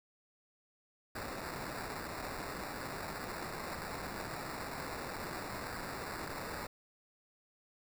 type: noise with sample-and-hold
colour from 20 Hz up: violet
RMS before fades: -42 dBFS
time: 1.15-6.67 s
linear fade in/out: 5 ms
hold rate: 3150 Hz
effects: none